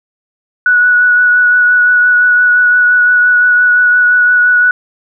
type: tone with vibrato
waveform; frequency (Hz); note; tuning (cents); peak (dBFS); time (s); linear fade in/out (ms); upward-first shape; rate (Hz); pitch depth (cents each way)
sine; 1470; F#6; -12; -5; 0.66-4.71; 2; triangle; 5.8; 16
effects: none